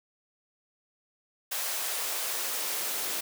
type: noise with high-pass filter sweep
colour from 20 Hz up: white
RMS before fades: -32 dBFS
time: 1.51-3.21 s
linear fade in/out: 10 ms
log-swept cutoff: 650 to 310 Hz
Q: 1.1
effects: none